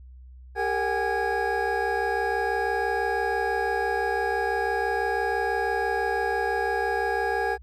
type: tone cluster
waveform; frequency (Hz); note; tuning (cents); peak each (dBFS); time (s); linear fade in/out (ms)
triangle; 399.5 / 459.9 / 759 / 825 / 1650; G4 / A#4 / F#5 / G#5 / G#6; +33 / -23 / +44 / -12 / -12; -28; 0.55-7.58; 50
effects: added 63 Hz sine -43 dBFS peak until 7.62 s